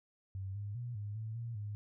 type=tone with pitch steps; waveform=sine; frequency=96.2 / 102.2 / 120.8 / 103.3 / 110.2 / 116.7 / 103.9 Hz; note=G2 / G#2 / B2 / G#2 / A2 / A#2 / G#2; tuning=-32 / -27 / -38 / -9 / +3 / +2 / +1 cents; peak=-38 dBFS; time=0.35-1.75 s; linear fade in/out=0 ms; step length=200 ms; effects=none

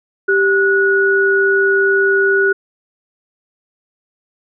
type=tone pair together; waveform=sine; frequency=392 / 1462.2 Hz; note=G4 / F#6; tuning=0 / -21 cents; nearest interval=octave + major seventh; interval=2279 cents; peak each=-13 dBFS; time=0.28-2.53 s; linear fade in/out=10 ms; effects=none

